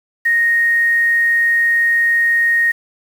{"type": "tone with quantisation", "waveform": "sine", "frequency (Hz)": 1863, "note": "A#6", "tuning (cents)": -2, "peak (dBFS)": -11, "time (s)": [0.25, 2.72], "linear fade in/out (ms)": 10, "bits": 6, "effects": []}